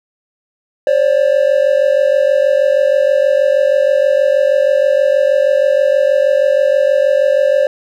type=tone pair together; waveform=triangle; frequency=535.7 / 582 Hz; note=C5 / D5; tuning=+41 / -16 cents; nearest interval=minor second; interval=143 cents; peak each=-10 dBFS; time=0.87-7.67 s; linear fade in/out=2 ms; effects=none